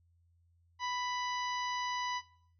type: harmonic tone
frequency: 990 Hz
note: B5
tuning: 4 cents sharp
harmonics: 1 / 2 / 3 / 4 / 5 / 6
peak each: -35 / -41 / -45 / -47 / -49 / -51 dBFS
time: 0.79-2.22 s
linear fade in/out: 50 ms
effects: noise-tail reverb RT60 0.6 s tail -18 dB re dry + added 85 Hz sine -66 dBFS peak until 2.59 s